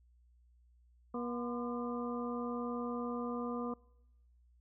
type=harmonic tone with a mistuned harmonic; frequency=240.7 Hz; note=B3; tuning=44 cents flat; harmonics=1 / 2 / 3 / 4 / 5; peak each=-38 / -41 / -48 / -47 / -45 dBFS; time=1.14-3.74 s; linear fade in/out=5 ms; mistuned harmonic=4; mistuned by=+100 cents; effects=noise-tail reverb RT60 1.0 s tail -26 dB re dry + added 60 Hz sine -63 dBFS peak until 4.6 s